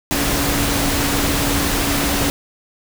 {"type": "tone in noise", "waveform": "sine", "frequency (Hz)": 283.1, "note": "C#4", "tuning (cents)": 37, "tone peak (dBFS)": -23, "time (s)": [0.11, 2.3], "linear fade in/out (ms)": 0, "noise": "pink", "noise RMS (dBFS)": -19, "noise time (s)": [0.11, 2.3], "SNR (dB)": -7, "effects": []}